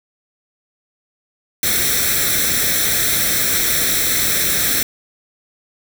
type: noise with comb filter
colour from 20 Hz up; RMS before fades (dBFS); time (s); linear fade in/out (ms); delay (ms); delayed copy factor
white; -17; 1.63-4.83; 2; 0.52; +0.75
effects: none